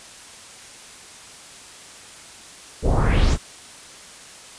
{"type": "noise with low-pass filter sweep", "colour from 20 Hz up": "brown", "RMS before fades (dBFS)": -17, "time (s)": [2.82, 3.38], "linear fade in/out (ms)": 50, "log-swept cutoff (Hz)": [430, 9000], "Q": 2.7, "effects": ["white hiss -42 dBFS RMS until 4.58 s", "resampled to 22050 Hz"]}